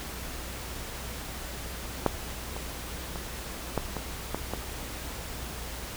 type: clicks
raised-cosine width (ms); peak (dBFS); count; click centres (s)
1; -7 / -23 / -21 / -12 / -19 / -14 / -16; 7; 2.063 / 2.565 / 3.158 / 3.777 / 3.967 / 4.346 / 4.536
effects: added 60 Hz sine -41 dBFS peak until 5.96 s + pink hiss -39 dBFS RMS until 5.96 s